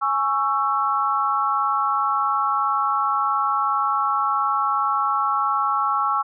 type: chord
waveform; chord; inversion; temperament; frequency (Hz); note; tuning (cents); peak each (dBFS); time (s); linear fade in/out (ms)
sine; C# minor; second; just; 831.5 / 1108.7 / 1330.5; G#5 / C#6 / E6; +2 / 0 / +16; -25 / -22 / -22; 0.01-6.23; 20
effects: none